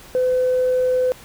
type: tone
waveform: sine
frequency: 507 Hz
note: B4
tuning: 45 cents sharp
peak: -14 dBFS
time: 0.15-1.12 s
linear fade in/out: 0 ms
effects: tanh soft clip ceiling -12 dBFS + pink hiss -43 dBFS RMS until 1.24 s